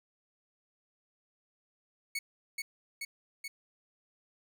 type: tone with echo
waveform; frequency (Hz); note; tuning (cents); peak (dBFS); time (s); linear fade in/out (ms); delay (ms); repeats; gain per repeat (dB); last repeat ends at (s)
sawtooth; 2217; C#7; 0; -29; 2.15-2.19; 5; 430; 3; -2; 3.48
effects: none